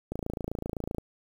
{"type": "click train", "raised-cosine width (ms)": 2, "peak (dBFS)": -19, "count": 25, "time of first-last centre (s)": [0.12, 0.983], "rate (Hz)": 27.8, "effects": ["8-bit"]}